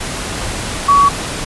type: tone in noise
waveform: sine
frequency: 1130 Hz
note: C#6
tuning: 33 cents sharp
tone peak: -6 dBFS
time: 0.88-1.09 s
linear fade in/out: 10 ms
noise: pink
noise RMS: -22 dBFS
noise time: 0-1.45 s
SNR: +13 dB
effects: resampled to 24000 Hz